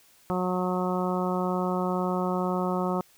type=harmonic tone; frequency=182.2 Hz; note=F#3; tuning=26 cents flat; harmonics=1 / 2 / 3 / 4 / 5 / 6 / 7; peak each=-28 / -31 / -33 / -34 / -35 / -36 / -36 dBFS; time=0.3-3.01 s; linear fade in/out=0 ms; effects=white hiss -59 dBFS RMS until 3.17 s